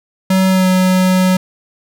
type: tone with pitch glide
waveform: square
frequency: 188.7 to 185.24 Hz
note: F#3 to F#3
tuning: +34 to +2 cents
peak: -10 dBFS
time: 0.3-1.37 s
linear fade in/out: 5 ms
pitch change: -32 cents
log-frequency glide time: 0.48-0.67 s
effects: none